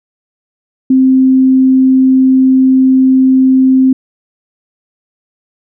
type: tone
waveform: sine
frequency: 261.6 Hz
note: C4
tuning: in tune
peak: -4 dBFS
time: 0.9-3.93 s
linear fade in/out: 5 ms
effects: none